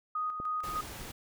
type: tone with tremolo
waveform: sine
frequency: 1244.5 Hz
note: D#6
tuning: in tune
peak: -30 dBFS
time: 0.15-0.81 s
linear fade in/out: 5 ms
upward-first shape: square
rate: 3.3 Hz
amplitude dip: 45%
type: click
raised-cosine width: 2 ms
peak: -28 dBFS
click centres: 0.401 s
type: noise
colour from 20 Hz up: pink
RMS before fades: -43 dBFS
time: 0.63-1.12 s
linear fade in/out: 10 ms
effects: none